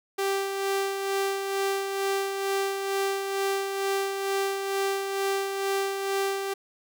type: tone with tremolo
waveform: sawtooth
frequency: 392 Hz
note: G4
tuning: in tune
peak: -20 dBFS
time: 0.18-6.54 s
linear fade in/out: 10 ms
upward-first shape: sine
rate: 2.2 Hz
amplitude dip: 45%
effects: none